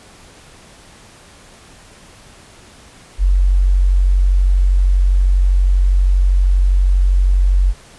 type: tone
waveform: sine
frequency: 46.25 Hz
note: F#1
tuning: in tune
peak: -9 dBFS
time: 3.18-7.74 s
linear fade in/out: 50 ms
effects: pink hiss -43 dBFS RMS until 7.98 s + resampled to 24000 Hz